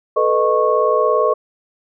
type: tone cluster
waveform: sine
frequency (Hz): 437.6 / 495.1 / 616 / 1100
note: A4 / B4 / D#5 / C#6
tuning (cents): -9 / +4 / -17 / -14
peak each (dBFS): -18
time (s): 0.16-1.34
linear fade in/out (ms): 10
effects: none